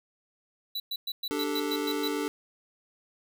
square tone bursts, 3951 Hz, B7, in tune, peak -31 dBFS, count 9, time 0.75-2.08 s, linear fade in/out 5 ms, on 50 ms, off 110 ms
square chord, D suspended fourth, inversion none, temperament just, 293.7 / 391.6 / 440.5 Hz, D4 / G4 / A4, 0 / -2 / +2 cents, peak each -32 / -36 / -34 dBFS, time 1.31-2.28 s, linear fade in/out 0 ms
effects none

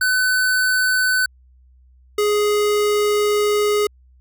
square tone pair in turn, 1508 / 416.6 Hz, F#6 / G#4, +32 / +5 cents, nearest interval octave + minor seventh, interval 2227 cents, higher first, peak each -16 dBFS, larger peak neither, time 0.01-1.26 / 2.18-3.87 s, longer second, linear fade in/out 5 ms, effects added 63 Hz sine -48 dBFS peak until 4.2 s

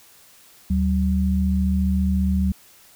sine tone pair together, 75.28 / 189.7 Hz, D2 / F#3, +43 / +43 cents, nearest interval octave + major third, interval 1600 cents, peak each -20 dBFS, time 0.7-2.52 s, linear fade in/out 5 ms, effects white hiss -51 dBFS RMS until 2.95 s

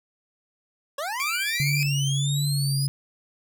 25% pulse linear sweep, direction up, 535 to 5030 Hz, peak -24 dBFS, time 0.98-2.87 s, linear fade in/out 5 ms
sawtooth tone with tremolo, 2349 Hz, D7, in tune, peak -22 dBFS, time 1.2-1.83 s, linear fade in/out 0 ms, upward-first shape sine, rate 15 Hz, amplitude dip 30%
sine tone with vibrato, 140.8 Hz, C#3, 27 cents sharp, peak -22 dBFS, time 1.6-2.88 s, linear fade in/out 0 ms, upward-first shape triangle, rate 1.5 Hz, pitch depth 45 cents each way
effects none

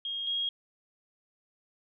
sine tone pair in turn, 3250 / 3271 Hz, G#7 / G#7, -38 / -27 cents, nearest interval unison, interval 11 cents, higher second, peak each -32 / -28 dBFS, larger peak second, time 0.05-0.27 / 0.27-0.49 s, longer neither, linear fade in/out 2 ms, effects none

